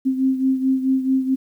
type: beating tone pair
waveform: sine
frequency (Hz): 262.7 / 267.3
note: C4 / C4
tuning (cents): +7 / +37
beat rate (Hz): 4.6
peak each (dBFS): -17 / -23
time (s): 0.05-1.36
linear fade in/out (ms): 20
effects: 9-bit